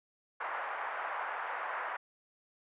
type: band-pass noise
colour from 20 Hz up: pink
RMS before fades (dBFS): -38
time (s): 0.4-1.97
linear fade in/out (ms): 10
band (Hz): 720 to 1800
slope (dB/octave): 24
effects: resampled to 8000 Hz